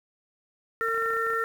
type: harmonic tone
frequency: 454.4 Hz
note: A#4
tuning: 44 cents flat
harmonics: 1 / 3 / 4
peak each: -30 / -27 / -30 dBFS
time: 0.81-1.44 s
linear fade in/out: 0 ms
type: clicks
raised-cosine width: 0.5 ms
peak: -28 dBFS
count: 11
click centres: 0.885 / 0.945 / 0.978 / 1.023 / 1.06 / 1.105 / 1.135 / 1.167 / 1.267 / 1.303 / 1.334 s
effects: 8-bit